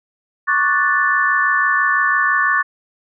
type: chord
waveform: sine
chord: D major seventh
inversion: third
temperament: equal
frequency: 1108.7 / 1174.7 / 1480 / 1760 Hz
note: C#6 / D6 / F#6 / A6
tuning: 0 / 0 / 0 / 0 cents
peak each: -19 / -22 / -20 / -16 dBFS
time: 0.47-2.63 s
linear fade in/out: 20 ms
effects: none